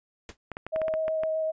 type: noise with exponential decay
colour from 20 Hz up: pink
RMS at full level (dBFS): -37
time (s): 0.29-0.37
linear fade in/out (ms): 1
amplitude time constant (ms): 16
type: clicks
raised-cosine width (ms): 0.5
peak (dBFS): -20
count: 9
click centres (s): 0.517 / 0.569 / 0.666 / 0.761 / 0.817 / 0.882 / 0.939 / 1.081 / 1.235
type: tone with vibrato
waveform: sine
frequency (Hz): 634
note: D#5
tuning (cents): +32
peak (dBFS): -25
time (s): 0.72-1.52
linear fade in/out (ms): 20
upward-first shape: square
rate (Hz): 7.9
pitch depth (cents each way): 8
effects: resampled to 16000 Hz